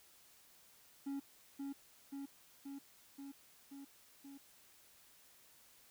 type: tone with echo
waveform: triangle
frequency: 277.3 Hz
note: C#4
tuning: 1 cent sharp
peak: -37 dBFS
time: 1.06-1.2 s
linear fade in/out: 10 ms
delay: 530 ms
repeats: 6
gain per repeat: -2 dB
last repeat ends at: 4.38 s
effects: white hiss -65 dBFS RMS until 5.9 s